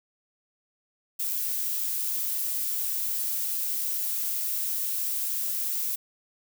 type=noise; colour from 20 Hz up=violet; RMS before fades=-29 dBFS; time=1.19-5.96 s; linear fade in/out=10 ms; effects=none